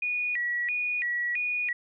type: tone with vibrato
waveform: sine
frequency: 2178 Hz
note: C#7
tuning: 31 cents flat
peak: -26 dBFS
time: 0.02-1.73 s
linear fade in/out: 5 ms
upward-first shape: square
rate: 1.5 Hz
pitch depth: 210 cents each way
effects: none